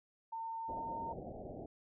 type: tone with pitch glide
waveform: sine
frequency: 906 to 914.9 Hz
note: A#5 to A#5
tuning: -50 to -33 cents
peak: -39 dBFS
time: 0.32-1.13 s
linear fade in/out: 10 ms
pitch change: +17 cents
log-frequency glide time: 0.72-1.02 s
type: low-pass noise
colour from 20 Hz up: white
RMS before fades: -47 dBFS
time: 0.68-1.66 s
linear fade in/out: 2 ms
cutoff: 760 Hz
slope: 96 dB/octave
effects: none